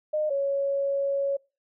sine tone pair in turn, 611 / 555.7 Hz, D#5 / C#5, -32 / +4 cents, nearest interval major second, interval 164 cents, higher first, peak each -23 dBFS, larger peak neither, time 0.13-0.3 / 0.3-1.37 s, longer second, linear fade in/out 10 ms, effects noise-tail reverb RT60 0.3 s tail -24 dB re dry

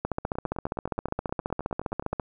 two click trains, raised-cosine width 1 ms, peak -23 / -13 dBFS, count 19 / 33, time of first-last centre 0.25-2.129 / 0.05-2.198 s, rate 9.58 / 14.9 Hz, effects none

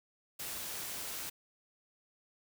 white noise, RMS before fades -41 dBFS, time 0.39-1.3 s, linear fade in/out 10 ms, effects none

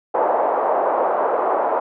pink band-pass noise, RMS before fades -19 dBFS, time 0.14-1.8 s, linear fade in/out 10 ms, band 490 to 970 Hz, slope 24 dB/octave, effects none

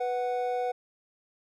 triangle tone pair together, 493.9 / 740 Hz, B4 / F#5, 0 / 0 cents, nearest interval perfect fifth, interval 700 cents, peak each -28 dBFS, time 0-0.72 s, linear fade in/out 10 ms, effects none

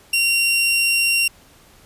sawtooth tone, 2755 Hz, F7, 24 cents flat, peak -12 dBFS, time 0.13-1.28 s, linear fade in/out 5 ms, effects pink hiss -50 dBFS RMS until 1.85 s + resampled to 32000 Hz

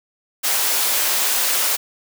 white high-pass noise, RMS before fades -19 dBFS, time 0.43-1.77 s, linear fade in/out 20 ms, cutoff 450 Hz, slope 12 dB/octave, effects none

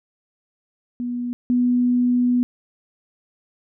sine tone pair in turn, 243.4 / 246.1 Hz, B3 / B3, -25 / -6 cents, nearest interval unison, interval 19 cents, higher second, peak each -23 / -15 dBFS, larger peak second, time 1-1.33 / 1.5-2.43 s, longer second, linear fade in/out 0 ms, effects none

